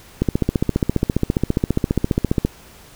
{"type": "click train", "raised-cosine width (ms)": 3, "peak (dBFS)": -3, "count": 34, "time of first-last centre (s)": [0.22, 2.45], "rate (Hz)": 14.8, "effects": ["pink hiss -45 dBFS RMS until 2.95 s"]}